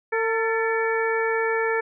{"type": "harmonic tone with a mistuned harmonic", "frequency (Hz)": 451.4, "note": "A4", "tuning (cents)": 44, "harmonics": [1, 2, 3, 4, 5], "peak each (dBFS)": [-23, -29, -31, -27, -32], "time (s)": [0.12, 1.81], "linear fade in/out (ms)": 10, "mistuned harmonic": 4, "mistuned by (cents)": -49, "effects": []}